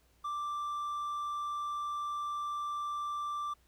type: tone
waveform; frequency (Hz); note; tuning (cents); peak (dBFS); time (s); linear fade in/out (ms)
triangle; 1176; D6; +2; -32; 0.24-3.54; 10
effects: added 60 Hz sine -67 dBFS peak until 3.67 s + pink hiss -70 dBFS RMS until 3.67 s

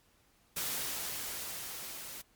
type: noise with level ramp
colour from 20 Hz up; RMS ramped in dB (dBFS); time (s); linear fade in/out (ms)
white; -35 to -45; 0.56-2.22; 10
effects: pink hiss -68 dBFS RMS until 2.35 s + MP3 96 kbps

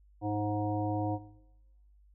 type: harmonic tone with a mistuned harmonic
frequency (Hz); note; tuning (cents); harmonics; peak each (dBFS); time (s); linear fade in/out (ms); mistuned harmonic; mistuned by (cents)
104.2; G#2; +6; 1 / 3 / 5 / 7 / 9; -35 / -33 / -40 / -36 / -43; 0.21-1.19; 50; 5; +24
effects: noise-tail reverb RT60 1.0 s tail -17 dB re dry + added 50 Hz sine -58 dBFS peak until 2.14 s

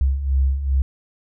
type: beating tone pair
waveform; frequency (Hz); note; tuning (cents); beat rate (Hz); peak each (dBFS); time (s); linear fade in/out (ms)
sine; 65.41 / 67.91; C2 / C#2; 0 / -35; 2.5; -23 / -17; 0.01-0.82; 0
effects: none

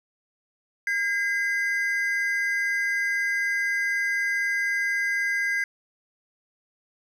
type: tone pair together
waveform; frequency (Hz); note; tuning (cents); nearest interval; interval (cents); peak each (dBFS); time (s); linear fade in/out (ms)
triangle; 1618.7 / 2041; G#6 / C7; -45 / -44; major third; 401; -24; 0.87-5.64; 2
effects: none

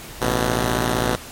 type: tone pair together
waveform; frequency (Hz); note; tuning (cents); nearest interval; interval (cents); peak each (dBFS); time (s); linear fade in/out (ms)
5% pulse; 55.41 / 124.4; A1 / B2; +13 / +13; octave + major second; 1400; -10; 0.21-1.16; 5
effects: pink hiss -37 dBFS RMS until 1.31 s + MP3 64 kbps

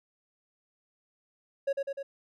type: tone with echo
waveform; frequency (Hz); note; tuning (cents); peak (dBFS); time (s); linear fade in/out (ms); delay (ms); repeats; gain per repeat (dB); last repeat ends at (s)
triangle; 553; C#5; -4; -23; 1.67-1.73; 10; 100; 3; -3; 2.03
effects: none

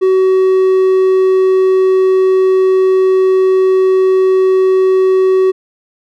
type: tone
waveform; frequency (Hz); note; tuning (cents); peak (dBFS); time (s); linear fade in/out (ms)
triangle; 376.8; F#4; +32; -5; 0.01-5.52; 20
effects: none

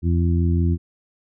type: harmonic tone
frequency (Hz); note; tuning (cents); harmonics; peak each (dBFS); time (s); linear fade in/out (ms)
85.4; F2; -38; 1 / 2 / 3 / 4; -17 / -23 / -27 / -29; 0.02-0.78; 50
effects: none

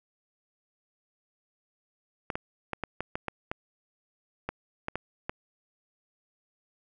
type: clicks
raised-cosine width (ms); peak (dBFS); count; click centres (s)
0.5; -16; 12; 2.302 / 2.355 / 2.733 / 2.837 / 3.006 / 3.155 / 3.283 / 3.515 / 4.49 / 4.884 / 4.956 / 5.295
effects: none

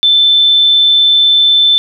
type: tone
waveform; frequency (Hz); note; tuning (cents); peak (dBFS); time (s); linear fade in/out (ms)
sine; 3532; A7; +6; -5; 0.03-1.78; 0
effects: none

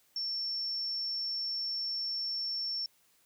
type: tone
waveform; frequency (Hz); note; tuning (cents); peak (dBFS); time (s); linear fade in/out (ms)
sine; 5430; F8; -50; -32; 0.16-2.86; 2
effects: white hiss -68 dBFS RMS until 3.25 s

